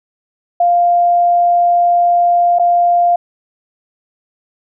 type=tone with dropouts; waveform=sine; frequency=698.5 Hz; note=F5; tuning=in tune; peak=-8 dBFS; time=0.6-3.16 s; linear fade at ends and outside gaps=5 ms; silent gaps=2.587-2.595 s; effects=none